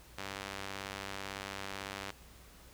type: tone with band-pass filter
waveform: sawtooth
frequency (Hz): 98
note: G2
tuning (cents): 0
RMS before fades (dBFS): -43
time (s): 0.18-2.11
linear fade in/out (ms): 5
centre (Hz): 2700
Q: 0.52
effects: added 60 Hz sine -58 dBFS peak until 2.73 s + pink hiss -58 dBFS RMS until 2.73 s